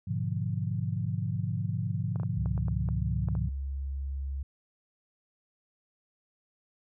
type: chord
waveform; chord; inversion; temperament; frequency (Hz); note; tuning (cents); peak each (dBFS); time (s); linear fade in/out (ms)
sine; G# diminished seventh; none; equal; 103.83 / 123.47 / 146.83 / 174.61; G#2 / B2 / D3 / F3; 0 / 0 / 0 / 0; -32 / -34 / -35 / -35; 0.07-3.49; 10
type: clicks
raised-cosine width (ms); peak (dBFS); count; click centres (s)
1; -29; 9; 2.159 / 2.199 / 2.233 / 2.459 / 2.578 / 2.683 / 2.888 / 3.286 / 3.352
type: tone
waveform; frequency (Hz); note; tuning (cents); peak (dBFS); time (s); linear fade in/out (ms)
sine; 68.4; C#2; -23; -31; 2.37-4.43; 5
effects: none

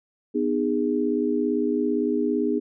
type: tone cluster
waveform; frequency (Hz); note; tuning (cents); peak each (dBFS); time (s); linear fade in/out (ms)
sine; 248.8 / 306.5 / 410; B3 / D#4 / G#4; +13 / -26 / -22; -25; 0.34-2.6; 20
effects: none

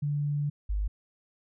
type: tone pair in turn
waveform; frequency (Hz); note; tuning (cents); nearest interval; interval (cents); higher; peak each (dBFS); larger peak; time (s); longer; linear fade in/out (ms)
sine; 145.7 / 50.83; D3 / G#1; -13 / -37; octave + tritone; 1824; first; -26; neither; 0.02-0.5 / 0.69-0.88; first; 10
effects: none

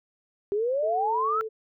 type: exponential sweep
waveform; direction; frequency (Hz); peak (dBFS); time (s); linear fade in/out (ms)
sine; up; 393.5 to 1360; -23; 0.52-1.41; 0
type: tone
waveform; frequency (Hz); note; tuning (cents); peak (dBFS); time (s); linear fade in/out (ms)
sine; 440; A4; 0; -30; 0.82-1.49; 20
effects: none

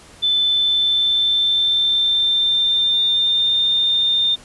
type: tone with pitch glide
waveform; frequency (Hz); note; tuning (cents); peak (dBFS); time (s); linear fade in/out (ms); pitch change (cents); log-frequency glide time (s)
sine; 3520 to 3617; A7 to A7; 0 to +47; -14; 0.22-4.36; 20; +47; 0.43-3.58
effects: pink hiss -44 dBFS RMS until 4.44 s + resampled to 24000 Hz

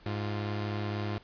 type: tone pair together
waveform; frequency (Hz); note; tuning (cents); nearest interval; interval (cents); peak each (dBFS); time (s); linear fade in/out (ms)
sawtooth; 103.96 / 349.2; G#2 / F4; +2 / 0; octave + major sixth; 2098; -28 / -35; 0.06-1.18; 0
effects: pink hiss -58 dBFS RMS until 1.23 s + resampled to 11025 Hz

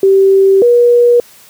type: tone pair in turn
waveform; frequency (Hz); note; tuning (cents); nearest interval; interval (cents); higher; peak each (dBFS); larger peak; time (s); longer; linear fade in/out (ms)
sine; 388.1 / 480.7; G4 / B4; -17 / -47; major third; 370; second; -4; neither; 0.03-0.62 / 0.62-1.2; first; 2
effects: white hiss -41 dBFS RMS until 1.49 s + high-pass 80 Hz 12 dB/octave

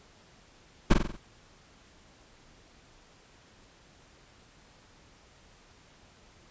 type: noise with echo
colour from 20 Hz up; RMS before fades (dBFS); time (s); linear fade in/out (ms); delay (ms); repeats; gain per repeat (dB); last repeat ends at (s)
brown; -17; 0.9-0.94; 10; 46; 5; -5; 1.17
effects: pink hiss -58 dBFS RMS until 6.5 s + resampled to 16000 Hz

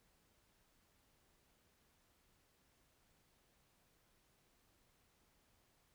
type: silence
effects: pink hiss -75 dBFS RMS until 5.94 s

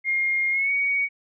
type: tone with pitch glide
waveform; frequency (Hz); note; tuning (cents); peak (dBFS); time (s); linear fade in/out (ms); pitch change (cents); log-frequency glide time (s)
sine; 2130 to 2244; C7 to C#7; +30 to +21; -20; 0.04-1.09; 50; +91; 0.51-0.72
effects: none

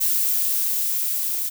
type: noise with level ramp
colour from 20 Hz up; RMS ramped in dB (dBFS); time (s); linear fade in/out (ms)
violet; -20 to -25; 0-1.5; 20
effects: none

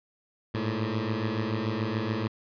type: beating tone pair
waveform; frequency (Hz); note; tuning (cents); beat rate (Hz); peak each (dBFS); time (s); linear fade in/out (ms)
15% pulse; 106.4 / 113.4; G#2 / A#2; +42 / -47; 7; -24 / -24; 0.54-2.28; 10
effects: resampled to 11025 Hz

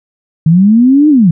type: linear two-way sweep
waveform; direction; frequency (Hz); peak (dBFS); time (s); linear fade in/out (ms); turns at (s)
sine; up then down; 152.9 to 310 to 152.9; -3; 0.46-1.31; 5; 1.09
effects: none

